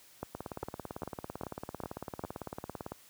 two click trains, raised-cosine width 1 ms, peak -22 / -24 dBFS, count 6 / 47, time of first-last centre 0.23-2.238 / 0.35-2.92 s, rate 2.49 / 17.9 Hz, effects white hiss -59 dBFS RMS until 3.09 s + high-pass 60 Hz 12 dB/octave

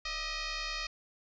sine tone with frequency modulation, 1213 Hz, D#6, 44 cents flat, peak -34 dBFS, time 0.05-0.87 s, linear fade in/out 5 ms, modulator 624 Hz, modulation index 6.7, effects none

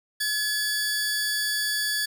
sawtooth tone pair together, 1705 / 4605 Hz, G#6 / D8, +45 / -35 cents, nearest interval octave + perfect fourth, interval 1720 cents, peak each -23 / -25 dBFS, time 0.2-2.06 s, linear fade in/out 10 ms, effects none

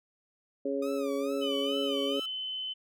harmonic tone, 138.59 Hz, C#3, in tune, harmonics 2 / 3 / 4, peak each -33 / -33 / -33 dBFS, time 0.65-2.2 s, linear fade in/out 5 ms
sawtooth tone with vibrato, 1222 Hz, D#6, 32 cents flat, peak -39 dBFS, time 0.82-2.26 s, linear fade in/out 5 ms, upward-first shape sine, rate 2.3 Hz, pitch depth 130 cents each way
sine tone with pitch glide, 3004 to 3042 Hz, F#7 to F#7, +26 to +47 cents, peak -33 dBFS, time 1.41-2.74 s, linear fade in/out 20 ms, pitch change +21 cents, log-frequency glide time 1.57-1.97 s
effects none

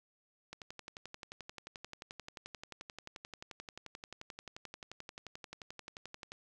click train, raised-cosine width 0.2 ms, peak -28 dBFS, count 67, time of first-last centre 0.53-6.319 s, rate 11.4 Hz, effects none

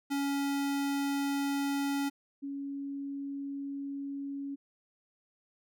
square / sine tone pair in turn, 280 / 278.9 Hz, C#4 / C#4, +18 / +11 cents, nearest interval unison, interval 7 cents, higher first, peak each -30 / -35 dBFS, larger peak first, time 0.1-2.1 / 2.42-4.56 s, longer second, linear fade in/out 20 ms, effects none

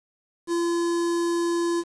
square tone with notch filter, 341.4 Hz, F4, 39 cents flat, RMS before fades -24 dBFS, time 0.47-1.84 s, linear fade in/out 50 ms, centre 2500 Hz, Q 1, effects resampled to 22050 Hz + 8-bit

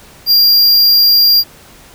square tone, 4778 Hz, D8, 29 cents sharp, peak -6 dBFS, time 0.26-1.44 s, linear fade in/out 50 ms, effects pink hiss -40 dBFS RMS until 1.94 s

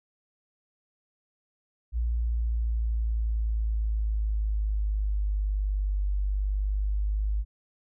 sine exponential two-way sweep, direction down then up, 58.4 to 49 to 52.1 Hz, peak -24 dBFS, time 1.92-7.45 s, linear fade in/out 50 ms, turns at 6.13 s, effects none

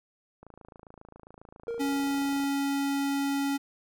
click train, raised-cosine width 1 ms, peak -34 dBFS, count 56, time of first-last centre 0.43-2.437 s, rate 27.4 Hz
triangle tone with exponential decay, 466.2 Hz, A#4, in tune, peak -27 dBFS, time 1.68-2.6 s, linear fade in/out 1 ms, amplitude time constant 200 ms
square tone, 278.8 Hz, C#4, 10 cents sharp, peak -27 dBFS, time 1.79-3.58 s, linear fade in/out 20 ms
effects none

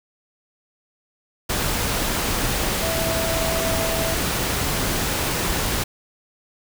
sine tone in noise, 656 Hz, E5, 9 cents flat, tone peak -25 dBFS, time 2.82-4.15 s, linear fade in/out 10 ms, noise pink, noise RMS -23 dBFS, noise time 1.49-5.84 s, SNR -5 dB, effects none

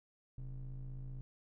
triangle ring-modulated tone, 77.78 Hz, D#2, in tune, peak -37 dBFS, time 0.38-1.21 s, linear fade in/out 0 ms, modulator 49.9 Hz, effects none

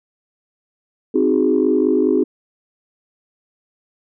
sine chord, Ab dominant seventh, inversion first, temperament equal, 261.6 / 311.1 / 370 / 415.3 Hz, C4 / Eb4 / Gb4 / Ab4, 0 / 0 / 0 / 0 cents, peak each -18 dBFS, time 1.14-2.24 s, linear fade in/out 10 ms, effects tanh soft clip ceiling -4 dBFS

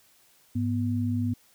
sine tone pair together, 102.82 / 244.3 Hz, G#2 / B3, -17 / -19 cents, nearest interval octave + minor third, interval 1498 cents, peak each -27 dBFS, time 0.55-1.34 s, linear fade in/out 10 ms, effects white hiss -61 dBFS RMS until 1.54 s

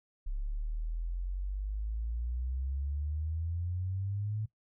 sine exponential sweep, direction up, 34.01 to 109.5 Hz, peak -32 dBFS, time 0.26-4.46 s, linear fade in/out 10 ms, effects noise-tail reverb RT60 0.1 s tail -18 dB re dry

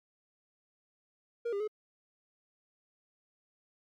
triangle tone with pitch steps, 470.5 / 401.7 / 426.1 Hz, A#4 / G4 / G#4, +16 / +42 / +44 cents, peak -29 dBFS, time 1.45-1.678 s, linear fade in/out 10 ms, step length 76 ms, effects MP3 96 kbps

